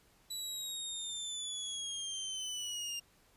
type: linear sweep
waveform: 25% pulse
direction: down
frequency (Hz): 3951 to 2794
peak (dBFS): -34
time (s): 0.3-3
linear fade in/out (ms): 10
effects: pink hiss -67 dBFS RMS until 3.36 s + resampled to 32000 Hz